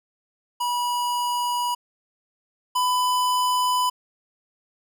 square tone pair in turn, 972 / 998.7 Hz, B5 / B5, -28 / +19 cents, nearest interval unison, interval 47 cents, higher second, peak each -23 / -20 dBFS, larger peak second, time 0.6-1.75 / 2.75-3.9 s, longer neither, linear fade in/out 10 ms, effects none

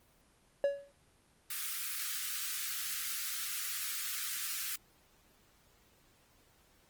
triangle tone with exponential decay, 563 Hz, C#5, 27 cents sharp, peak -22 dBFS, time 0.64-0.92 s, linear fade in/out 1 ms, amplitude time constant 59 ms
white high-pass noise, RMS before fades -38 dBFS, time 1.5-4.76 s, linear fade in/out 5 ms, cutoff 1200 Hz, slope 96 dB/octave
effects pink hiss -67 dBFS RMS until 6.89 s + Opus 24 kbps

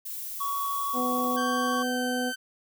violet noise, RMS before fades -36 dBFS, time 0.05-1.37 s, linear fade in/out 10 ms
triangle tone, 1122 Hz, C#6, 21 cents sharp, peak -26 dBFS, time 0.4-1.83 s, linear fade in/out 10 ms
harmonic tone, 249.6 Hz, B3, 19 cents sharp, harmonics 1 / 2 / 3, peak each -29 / -32 / -34 dBFS, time 0.93-2.33 s, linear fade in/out 50 ms
sawtooth tone with pitch glide, 1568 to 1542.8 Hz, G6 to G6, 0 to -28 cents, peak -28 dBFS, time 1.36-2.36 s, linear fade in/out 20 ms, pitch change -28 cents, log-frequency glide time 1.56-2 s
effects none

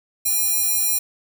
square tone with high-pass filter, 814 Hz, G#5, 35 cents flat, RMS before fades -20 dBFS, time 0.25-0.99 s, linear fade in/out 10 ms, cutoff 10000 Hz, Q 0.58, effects none

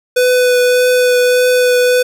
square tone with vibrato, 497.7 Hz, B4, 13 cents sharp, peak -9 dBFS, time 0.16-2.03 s, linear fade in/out 10 ms, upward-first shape triangle, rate 1.7 Hz, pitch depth 12 cents each way, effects none

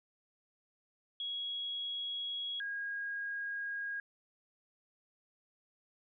sine tone pair in turn, 3323 / 1633.9 Hz, G#7 / G#6, 0 / -29 cents, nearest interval octave, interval 1229 cents, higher first, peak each -36 / -36 dBFS, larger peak neither, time 1.2-2.6 / 2.6-4 s, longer neither, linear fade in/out 2 ms, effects none

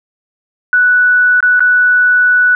sine tone with dropouts, 1480 Hz, F#6, in tune, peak -6 dBFS, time 0.73-2.55 s, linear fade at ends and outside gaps 1 ms, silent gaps 1.405-1.427 / 1.595-1.605 s, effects none

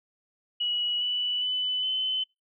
sine tone with pitch steps, 2923 / 2962 / 3002 / 3042 Hz, F#7 / F#7 / F#7 / F#7, -22 / +1 / +24 / +47 cents, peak -25 dBFS, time 0.6-2.24 s, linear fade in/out 10 ms, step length 410 ms, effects noise-tail reverb RT60 0.2 s tail -24 dB re dry

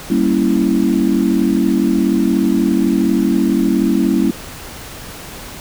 sine chord, G diminished seventh, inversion none, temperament equal, 196 / 233.1 / 277.2 / 329.6 Hz, G3 / Bb3 / Db4 / Fb4, 0 / 0 / 0 / 0 cents, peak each -17 dBFS, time 0.1-4.31 s, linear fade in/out 5 ms, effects pink hiss -32 dBFS RMS until 5.6 s

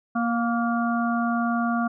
harmonic tone with a mistuned harmonic, 234.8 Hz, A#3, 13 cents sharp, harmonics 1 / 3 / 5 / 6, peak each -23 / -28 / -30 / -31 dBFS, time 0.15-1.88 s, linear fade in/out 10 ms, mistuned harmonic 5, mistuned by -26 cents, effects none

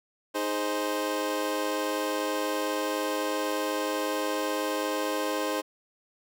25% pulse chord, Ab major, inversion second, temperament equal, 311.1 / 415.3 / 523.3 Hz, Eb4 / Ab4 / C5, 0 / 0 / 0 cents, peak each -28 / -30 / -27 dBFS, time 0.34-5.62 s, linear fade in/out 20 ms, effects none

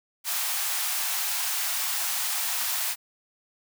white high-pass noise, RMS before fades -28 dBFS, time 0.24-2.96 s, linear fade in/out 50 ms, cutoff 680 Hz, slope 48 dB/octave, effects none

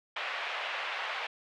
white band-pass noise, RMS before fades -36 dBFS, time 0.16-1.27 s, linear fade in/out 5 ms, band 590 to 2900 Hz, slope 24 dB/octave, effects none

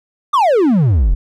triangle exponential sweep, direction down, 1237 to 37.22 Hz, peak -7 dBFS, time 0.33-1.15 s, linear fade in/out 10 ms, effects none

